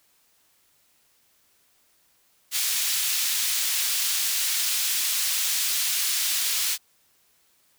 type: high-pass noise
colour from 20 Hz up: pink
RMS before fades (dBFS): -25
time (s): 2.51-6.78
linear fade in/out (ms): 50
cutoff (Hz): 3300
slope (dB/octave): 12
effects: white hiss -64 dBFS RMS until 7.78 s